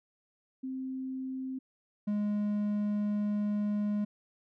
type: tone pair in turn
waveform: sine / triangle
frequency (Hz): 261.6 / 207.6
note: C4 / G#3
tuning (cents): 0 / 0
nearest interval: major third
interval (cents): 400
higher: first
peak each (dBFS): -34 / -26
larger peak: second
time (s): 0.63-1.59 / 2.07-4.05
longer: second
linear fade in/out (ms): 10
effects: none